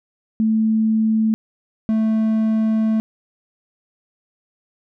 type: tone pair in turn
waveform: sine / triangle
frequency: 220 / 220 Hz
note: A3 / A3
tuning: 0 / 0 cents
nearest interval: unison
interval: 0 cents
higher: neither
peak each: -14 / -13 dBFS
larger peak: second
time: 0.4-1.34 / 1.89-3 s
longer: second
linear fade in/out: 0 ms
effects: none